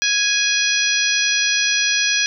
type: harmonic tone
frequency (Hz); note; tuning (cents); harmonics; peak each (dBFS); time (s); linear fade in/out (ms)
830.6; G#5; 0; 2 / 3 / 4 / 5 / 6 / 7; -22 / -21 / -23 / -25 / -25 / -22; 0.02-2.26; 0
effects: none